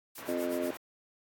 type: noise with tremolo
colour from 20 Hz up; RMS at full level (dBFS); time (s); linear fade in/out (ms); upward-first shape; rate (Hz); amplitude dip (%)
blue; -44; 0.15-0.77; 5; sine; 8.3; 90
type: band-pass noise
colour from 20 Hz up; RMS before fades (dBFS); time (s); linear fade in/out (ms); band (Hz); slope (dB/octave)
white; -46; 0.18-0.77; 0; 130 to 1800; 12
type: harmonic tone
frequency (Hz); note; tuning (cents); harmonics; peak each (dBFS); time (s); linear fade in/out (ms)
87.31; F2; 0; 3 / 4 / 5 / 6 / 7; -35 / -35 / -39 / -46 / -34; 0.28-0.71; 5
effects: AAC 64 kbps